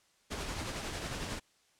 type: noise with tremolo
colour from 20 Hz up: pink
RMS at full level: -37 dBFS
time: 0.3-1.4 s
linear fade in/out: 20 ms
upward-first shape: sine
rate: 11 Hz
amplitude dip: 35%
effects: white hiss -69 dBFS RMS until 1.79 s + low-pass 8000 Hz 12 dB/octave